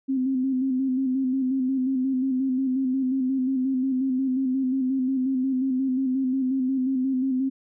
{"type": "tone with vibrato", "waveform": "sine", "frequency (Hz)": 261.6, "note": "C4", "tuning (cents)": 0, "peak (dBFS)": -21, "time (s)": [0.08, 7.5], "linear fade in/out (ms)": 20, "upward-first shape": "square", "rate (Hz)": 5.6, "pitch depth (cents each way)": 39, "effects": []}